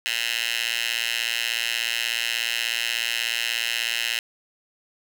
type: tone with high-pass filter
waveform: 10% pulse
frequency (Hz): 116.54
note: A#2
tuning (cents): 0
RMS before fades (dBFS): -26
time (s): 0.06-4.19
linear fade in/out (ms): 0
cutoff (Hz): 2500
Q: 3
effects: none